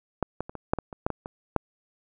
clicks, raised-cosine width 1 ms, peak -10 / -15 / -24 / -22 / -7 / -16 / -24 / -10 / -15 / -21 / -7 dBFS, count 11, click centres 0.227 / 0.406 / 0.495 / 0.553 / 0.735 / 0.787 / 0.928 / 1.065 / 1.103 / 1.259 / 1.563 s, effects none

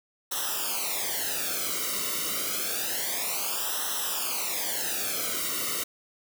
white noise with flanger, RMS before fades -30 dBFS, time 0.31-5.84 s, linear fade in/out 10 ms, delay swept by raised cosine 0.43 to 1.21 ms, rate 0.28 Hz, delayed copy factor -1, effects none

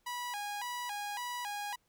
sawtooth tone with vibrato, 896 Hz, A5, 31 cents sharp, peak -33 dBFS, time 0.06-1.76 s, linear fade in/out 10 ms, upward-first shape square, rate 1.8 Hz, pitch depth 150 cents each way, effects pink hiss -75 dBFS RMS until 1.88 s

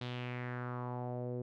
sawtooth tone with low-pass filter sweep, 123.47 Hz, B2, in tune, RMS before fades -40 dBFS, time 0.01-1.42 s, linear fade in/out 5 ms, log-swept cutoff 3800 to 430 Hz, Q 3.1, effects none

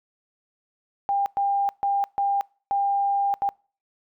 sine tone bursts at uneven times, 799 Hz, G5, 33 cents sharp, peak -20 dBFS, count 6, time 1.09-1.26 / 1.37-1.69 / 1.83-2.04 / 2.18-2.41 / 2.71-3.34 / 3.42-3.49 s, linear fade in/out 0 ms, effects noise-tail reverb RT60 0.4 s tail -26 dB re dry

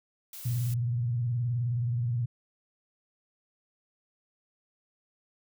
blue noise, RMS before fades -43 dBFS, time 0.33-0.74 s, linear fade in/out 2 ms
sine tone with vibrato, 120 Hz, B2, 49 cents flat, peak -26 dBFS, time 0.45-2.26 s, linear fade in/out 10 ms, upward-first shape square, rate 19 Hz, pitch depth 74 cents each way
effects none

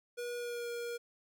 square tone with pitch glide, 482.4 to 474.1 Hz, B4 to A#4, -41 to +29 cents, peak -38 dBFS, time 0.17-0.98 s, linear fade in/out 20 ms, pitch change -30 cents, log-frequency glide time 0.36-0.69 s, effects none

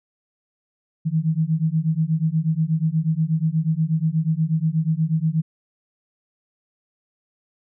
sine beating tone pair, 155.56 / 163.86 Hz, D#3 / E3, 0 / -10 cents, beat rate 8.3 Hz, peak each -21 dBFS, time 1.05-5.42 s, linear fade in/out 20 ms, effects none

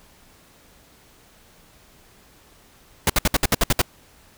pink noise bursts, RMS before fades -17 dBFS, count 9, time 3.07-3.817 s, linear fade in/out 2 ms, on 27 ms, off 63 ms, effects pink hiss -53 dBFS RMS until 4.37 s

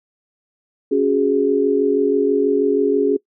sine chord, C# suspended fourth, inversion none, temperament just, 277.2 / 369.6 / 415.8 Hz, C#4 / F#4 / G#4, 0 / -2 / +2 cents, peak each -19 / -20 / -16 dBFS, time 0.91-3.17 s, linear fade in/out 10 ms, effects noise-tail reverb RT60 0.1 s tail -23 dB re dry

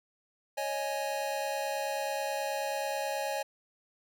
square chord, C# suspended second, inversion none, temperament just, 554.4 / 623.7 / 831.5 Hz, C#5 / D#5 / G#5, 0 / +4 / +2 cents, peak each -36 / -38 / -36 dBFS, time 0.57-3.43 s, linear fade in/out 10 ms, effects none

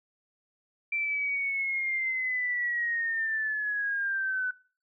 sine linear sweep, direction down, 2349 to 1493 Hz, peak -27 dBFS, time 0.92-4.51 s, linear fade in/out 5 ms, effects noise-tail reverb RT60 0.4 s tail -21 dB re dry

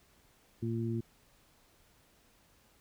harmonic tone, 114.8 Hz, A#2, 26 cents flat, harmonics 1 / 2 / 3, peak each -34 / -36 / -38 dBFS, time 0.62-1.01 s, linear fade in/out 10 ms, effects pink hiss -66 dBFS RMS until 2.8 s

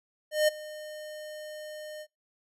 square tone with ADSR envelope, 610 Hz, D#5, 34 cents flat, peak -20 dBFS, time 0.31-2.07 s, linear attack 170 ms, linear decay 13 ms, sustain -20 dB, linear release 58 ms, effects noise-tail reverb RT60 0.2 s tail -25 dB re dry + resampled to 32000 Hz

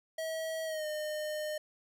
square tone with pitch glide, 643 to 609.4 Hz, E5 to D#5, -43 to -36 cents, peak -35 dBFS, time 0.18-1.58 s, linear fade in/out 5 ms, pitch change -93 cents, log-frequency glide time 0.65-0.86 s, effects none

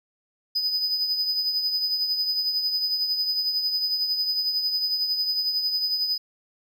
triangle tone with tremolo, 4993 Hz, D#8, 5 cents sharp, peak -19 dBFS, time 0.55-6.18 s, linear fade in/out 10 ms, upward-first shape triangle, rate 11 Hz, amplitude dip 55%, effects none

